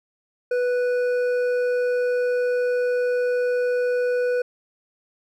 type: tone with hard clipping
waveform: sine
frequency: 493.2 Hz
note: B4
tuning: 2 cents flat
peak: -21 dBFS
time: 0.51-4.42 s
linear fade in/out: 5 ms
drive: 7 dB
effects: none